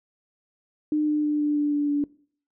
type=tone with pitch steps; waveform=sine; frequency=302.5 / 300.2 / 298 / 295.8 / 293.5 / 291.4 / 289.2 Hz; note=D#4 / D4 / D4 / D4 / D4 / D4 / D4; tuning=-49 / +38 / +25 / +13 / -1 / -13 / -27 cents; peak=-20 dBFS; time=0.92-2.04 s; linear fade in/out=2 ms; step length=160 ms; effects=noise-tail reverb RT60 0.5 s tail -22 dB re dry